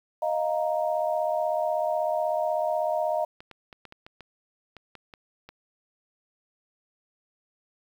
sine chord, Eb suspended second, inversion none, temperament equal, 622.3 / 698.5 / 932.3 Hz, Eb5 / F5 / Bb5, 0 / 0 / 0 cents, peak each -26 / -28 / -32 dBFS, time 0.22-3.25 s, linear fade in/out 5 ms
clicks, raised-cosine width 0.3 ms, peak -28 dBFS, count 11, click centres 3.405 / 3.513 / 3.728 / 3.853 / 3.924 / 4.065 / 4.207 / 4.767 / 4.953 / 5.138 / 5.49 s
effects 9-bit

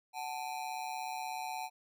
square ring-modulated tone, 811 Hz, G#5, 41 cents flat, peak -35 dBFS, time 0.13-1.7 s, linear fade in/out 50 ms, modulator 68.3 Hz, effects none

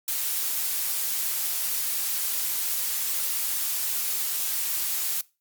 blue noise, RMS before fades -27 dBFS, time 0.08-5.21 s, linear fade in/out 2 ms, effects noise-tail reverb RT60 0.3 s tail -23 dB re dry + Opus 48 kbps

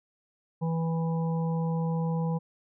harmonic tone, 164.3 Hz, E3, 5 cents flat, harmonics 1 / 3 / 5 / 6, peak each -26 / -36 / -40 / -42 dBFS, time 0.61-2.39 s, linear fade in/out 20 ms, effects none

